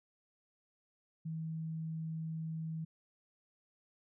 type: tone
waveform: sine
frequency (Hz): 160.6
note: E3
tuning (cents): -45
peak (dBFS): -37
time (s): 1.25-2.85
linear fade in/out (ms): 10
effects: none